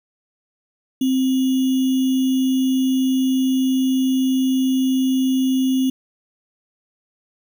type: tone with sample-and-hold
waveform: sine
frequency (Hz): 261.6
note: C4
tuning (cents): 0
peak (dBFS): -15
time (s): 1.01-5.9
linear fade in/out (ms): 5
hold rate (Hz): 3150
effects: none